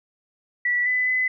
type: tone with pitch steps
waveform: sine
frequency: 1954 / 2003 / 2016 Hz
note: B6 / B6 / B6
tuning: -19 / +24 / +35 cents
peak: -19 dBFS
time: 0.65-1.28 s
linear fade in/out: 5 ms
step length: 210 ms
effects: none